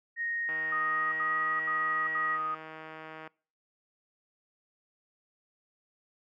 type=tone with pitch glide; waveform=sine; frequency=1864.7 to 1908.3 Hz; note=A#6 to A#6; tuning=0 to +40 cents; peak=-30 dBFS; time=0.16-2.39 s; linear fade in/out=50 ms; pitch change=+40 cents; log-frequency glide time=0.76-1.39 s
type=click train; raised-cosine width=0.5 ms; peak=-29 dBFS; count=441; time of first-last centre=0.49-3.275 s; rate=158 Hz
type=tone bursts; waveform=sine; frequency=1244.5 Hz; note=D#6; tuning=in tune; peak=-30 dBFS; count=4; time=0.72-2.548 s; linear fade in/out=5 ms; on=400 ms; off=76 ms
effects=noise-tail reverb RT60 0.4 s tail -24 dB re dry + high-pass 200 Hz 12 dB/octave